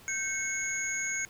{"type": "tone cluster", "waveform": "sine", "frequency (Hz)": [1558, 2189, 6650], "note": ["G6", "C#7", "G#8"], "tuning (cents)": [-11, -22, 1], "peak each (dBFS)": [-36, -34, -33], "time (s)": [0.08, 1.25], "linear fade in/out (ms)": 0, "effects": ["pink hiss -54 dBFS RMS until 1.29 s"]}